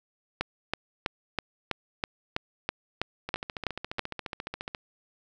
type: two click trains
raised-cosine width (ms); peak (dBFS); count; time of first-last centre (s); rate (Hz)
0.3; -11 / -18; 12 / 22; 0.41-3.993 / 3.29-4.748; 3.07 / 14.4
effects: none